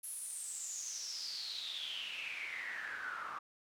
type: noise with band-pass filter sweep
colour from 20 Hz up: pink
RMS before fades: -43 dBFS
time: 0.03-3.39 s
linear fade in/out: 10 ms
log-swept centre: 11000 to 1200 Hz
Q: 9.5
effects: none